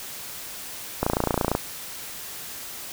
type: click train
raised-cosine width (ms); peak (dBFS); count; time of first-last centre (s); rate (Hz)
1; -7; 16; 1.03-1.551; 28.8
effects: white hiss -37 dBFS RMS until 2.92 s